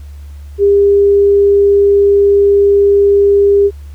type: tone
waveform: sine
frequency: 401.8 Hz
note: G4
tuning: 43 cents sharp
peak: -5 dBFS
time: 0.58-3.71 s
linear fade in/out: 50 ms
effects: added 72 Hz sine -27 dBFS peak until 3.94 s + pink hiss -49 dBFS RMS until 3.94 s